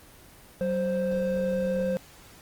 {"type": "tone pair together", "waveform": "triangle", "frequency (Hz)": [188.68, 523.3], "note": ["F#3", "C5"], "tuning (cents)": [34, 0], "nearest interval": "octave + tritone", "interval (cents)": 1766, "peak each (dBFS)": [-27, -24], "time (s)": [0.61, 1.97], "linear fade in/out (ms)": 0, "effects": ["pink hiss -51 dBFS RMS until 2.41 s", "Opus 24 kbps"]}